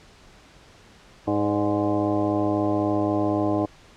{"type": "harmonic tone with a mistuned harmonic", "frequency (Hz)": 103.83, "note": "G#2", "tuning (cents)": 0, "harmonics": [1, 2, 3, 4, 5, 6, 7, 8, 10], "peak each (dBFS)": [-30, -33, -23, -31, -33, -28, -31, -34, -35], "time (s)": [1.27, 3.66], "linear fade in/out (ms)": 10, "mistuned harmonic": 6, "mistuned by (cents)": -50, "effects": ["pink hiss -51 dBFS RMS until 3.96 s", "low-pass 6000 Hz 12 dB/octave"]}